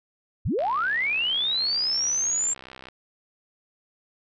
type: linear sweep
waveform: sine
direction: up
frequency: 46 to 7459 Hz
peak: -22 dBFS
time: 0.45-2.54 s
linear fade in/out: 10 ms
type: click train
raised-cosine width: 0.3 ms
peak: -25 dBFS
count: 150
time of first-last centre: 0.59-2.886 s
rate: 64.9 Hz
effects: none